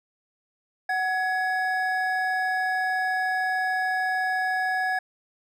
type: tone pair together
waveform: triangle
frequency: 746.4 / 1680 Hz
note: F#5 / G#6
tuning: +15 / +19 cents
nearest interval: octave + major second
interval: 1404 cents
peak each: -24 dBFS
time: 0.89-4.99 s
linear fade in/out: 5 ms
effects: none